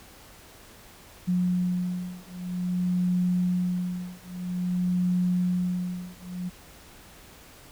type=beating tone pair; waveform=sine; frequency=179.6 / 180.11 Hz; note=F3 / F#3; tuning=+49 / -46 cents; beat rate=0.51 Hz; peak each=-27 dBFS; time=1.27-6.5 s; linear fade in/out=20 ms; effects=pink hiss -50 dBFS RMS until 7.71 s